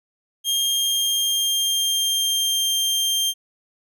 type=tone with pitch glide; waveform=sawtooth; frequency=3216 to 3179 Hz; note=G7 to G7; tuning=+44 to +24 cents; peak=-16 dBFS; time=0.44-3.34 s; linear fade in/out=50 ms; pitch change=-20 cents; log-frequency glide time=0.65-2.7 s; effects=none